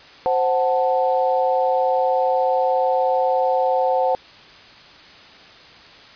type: chord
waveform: sine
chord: F# diminished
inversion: second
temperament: equal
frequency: 523.3 / 740 / 880 Hz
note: C5 / F#5 / A5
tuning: 0 / 0 / 0 cents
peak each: -19 / -20 / -23 dBFS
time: 0.26-4.15 s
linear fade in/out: 0 ms
effects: white hiss -44 dBFS RMS until 6.15 s + resampled to 11025 Hz